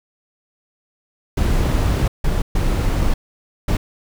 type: noise bursts at uneven times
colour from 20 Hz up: brown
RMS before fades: -17 dBFS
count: 4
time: 1.37-2.08 / 2.24-2.42 / 2.55-3.14 / 3.68-3.77 s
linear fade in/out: 5 ms
effects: none